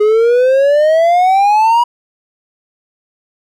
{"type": "exponential sweep", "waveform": "triangle", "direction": "up", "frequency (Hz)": [415.3, 968], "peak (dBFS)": -5, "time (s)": [0, 1.84], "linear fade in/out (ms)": 10, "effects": []}